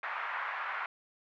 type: band-pass noise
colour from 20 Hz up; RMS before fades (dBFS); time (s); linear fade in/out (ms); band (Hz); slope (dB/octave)
pink; -37; 0.03-0.86; 2; 950 to 2000; 24
effects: none